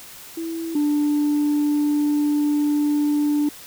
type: tone pair in turn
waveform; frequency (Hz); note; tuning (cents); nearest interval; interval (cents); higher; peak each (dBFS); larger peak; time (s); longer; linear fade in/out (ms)
sine; 329.6 / 294.7; E4 / D4; 0 / +6; major second; 194; first; -25 / -15; second; 0.37-0.75 / 0.75-3.49; second; 5
effects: tanh soft clip ceiling -15 dBFS + white hiss -41 dBFS RMS until 3.66 s